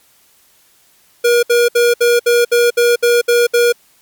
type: tone bursts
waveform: square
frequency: 477.5 Hz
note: A#4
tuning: 42 cents sharp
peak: -9 dBFS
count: 10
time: 1.24-3.725 s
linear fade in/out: 10 ms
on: 190 ms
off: 65 ms
effects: white hiss -52 dBFS RMS until 4.01 s + MP3 96 kbps